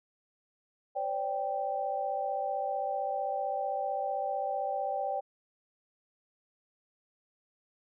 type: chord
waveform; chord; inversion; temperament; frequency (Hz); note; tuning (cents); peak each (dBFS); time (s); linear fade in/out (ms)
sine; C suspended second; none; equal with one note detuned; 523.3 / 578.9 / 784; C5 / D5 / G5; 0 / -25 / 0; -38 / -35 / -32; 0.95-5.21; 20
effects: none